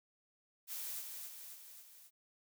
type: noise with echo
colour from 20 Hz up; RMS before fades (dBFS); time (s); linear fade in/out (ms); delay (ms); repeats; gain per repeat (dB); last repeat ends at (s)
blue; -43; 0.67-1.03; 50; 270; 4; -4; 2.11
effects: none